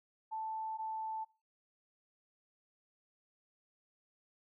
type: tone pair in turn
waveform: sine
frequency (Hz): 880 / 880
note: A5 / A5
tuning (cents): 0 / 0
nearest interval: unison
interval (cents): 0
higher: neither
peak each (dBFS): -37 / -37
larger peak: neither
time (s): 0.31-0.78 / 0.78-1.25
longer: neither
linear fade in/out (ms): 20
effects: noise-tail reverb RT60 0.3 s tail -21 dB re dry